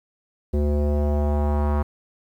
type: tone with low-pass filter sweep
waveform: square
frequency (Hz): 73.42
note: D2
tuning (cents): 0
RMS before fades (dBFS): -21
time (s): 0.53-1.83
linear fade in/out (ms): 10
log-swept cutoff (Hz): 430 to 1100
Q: 2.2
effects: 9-bit